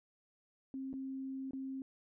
sine tone with dropouts, 266.5 Hz, C4, 32 cents sharp, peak -39 dBFS, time 0.74-1.82 s, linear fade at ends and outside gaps 1 ms, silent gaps 0.93-0.938 / 1.509-1.533 s, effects none

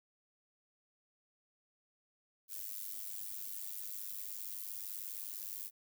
violet noise with amplitude modulation, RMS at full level -40 dBFS, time 2.48-5.71 s, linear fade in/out 50 ms, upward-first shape sine, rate 99.8 Hz, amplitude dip 90%, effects none

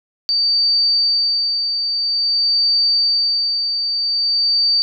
sine tone with tremolo, 4615 Hz, D8, 31 cents flat, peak -12 dBFS, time 0.29-4.82 s, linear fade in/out 0 ms, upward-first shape sine, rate 0.5 Hz, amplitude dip 45%, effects none

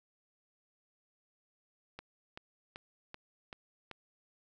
click train, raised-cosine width 0.3 ms, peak -28 dBFS, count 6, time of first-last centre 1.99-3.913 s, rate 2.6 Hz, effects none

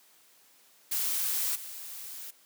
blue noise with level steps, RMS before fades -30 / -42 dBFS, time 0.91-2.31 s, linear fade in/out 10 ms, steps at 1.55 s, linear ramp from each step 10 ms, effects white hiss -61 dBFS RMS until 2.45 s + high-pass 200 Hz 12 dB/octave

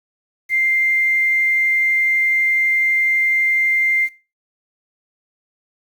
sine tone with quantisation, 2096 Hz, C7, 2 cents sharp, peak -14 dBFS, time 0.49-4.09 s, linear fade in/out 50 ms, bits 7, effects noise-tail reverb RT60 0.3 s tail -18 dB re dry + Opus 48 kbps

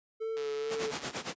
triangle tone with vibrato, 440 Hz, A4, in tune, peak -30 dBFS, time 0.2-0.92 s, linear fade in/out 20 ms, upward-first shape sine, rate 2.3 Hz, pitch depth 30 cents each way
click train, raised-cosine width 0.2 ms, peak -28 dBFS, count 106, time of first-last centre 0.37-1.109 s, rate 142 Hz
pink noise with tremolo, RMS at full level -33 dBFS, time 0.69-1.35 s, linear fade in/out 50 ms, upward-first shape sine, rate 8.7 Hz, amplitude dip 85%
effects high-pass 200 Hz 12 dB/octave + resampled to 16000 Hz

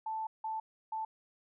sine tone bursts at uneven times, 880 Hz, A5, in tune, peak -34 dBFS, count 3, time 0.06-0.27 / 0.44-0.6 / 0.92-1.05 s, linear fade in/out 5 ms, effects none

